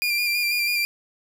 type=tone with vibrato; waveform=30% pulse; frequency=2395 Hz; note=D7; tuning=33 cents sharp; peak=-18 dBFS; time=0.02-0.85 s; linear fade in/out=0 ms; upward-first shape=square; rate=6.1 Hz; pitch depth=22 cents each way; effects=none